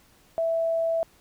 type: tone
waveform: sine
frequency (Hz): 659.3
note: E5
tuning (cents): 0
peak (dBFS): -22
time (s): 0.38-1.03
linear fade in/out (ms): 0
effects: pink hiss -59 dBFS RMS until 1.2 s